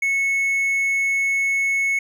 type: tone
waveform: triangle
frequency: 2200 Hz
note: C#7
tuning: 14 cents flat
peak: -16 dBFS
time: 0.02-1.99 s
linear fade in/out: 5 ms
effects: none